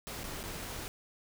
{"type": "noise with dropouts", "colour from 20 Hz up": "pink", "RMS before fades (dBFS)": -41, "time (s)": [0.07, 0.88], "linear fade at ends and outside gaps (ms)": 0, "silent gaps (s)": [[0.234, 0.24], [0.431, 0.438]], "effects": []}